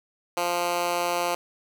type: tone with high-pass filter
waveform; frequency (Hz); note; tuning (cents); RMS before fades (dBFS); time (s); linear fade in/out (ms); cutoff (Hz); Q
10% pulse; 174.61; F3; 0; -26; 0.37-1.35; 2; 520; 0.93
effects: none